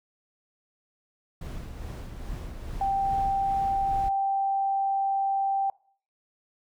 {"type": "noise with tremolo", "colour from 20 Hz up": "brown", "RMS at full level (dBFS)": -35, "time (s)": [1.41, 4.09], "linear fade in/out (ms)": 5, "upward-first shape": "sine", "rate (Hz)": 2.4, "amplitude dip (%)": 40}
{"type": "tone", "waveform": "sine", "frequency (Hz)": 784, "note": "G5", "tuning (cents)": 0, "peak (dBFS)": -23, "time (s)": [2.81, 5.7], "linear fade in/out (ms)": 2}
{"effects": ["noise-tail reverb RT60 0.5 s tail -22 dB re dry"]}